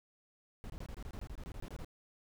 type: noise bursts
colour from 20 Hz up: brown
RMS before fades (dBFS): -44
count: 15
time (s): 0.64-1.846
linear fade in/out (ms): 0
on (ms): 58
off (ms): 24
effects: none